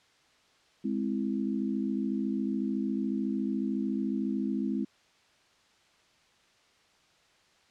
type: chord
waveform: sine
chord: Ab augmented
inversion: none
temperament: equal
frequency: 207.7 / 261.6 / 329.6 Hz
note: Ab3 / C4 / E4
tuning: 0 / 0 / 0 cents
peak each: -31 / -32 / -35 dBFS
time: 0.84-4.85 s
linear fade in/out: 10 ms
effects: white hiss -64 dBFS RMS until 7.7 s + low-pass 5000 Hz 12 dB/octave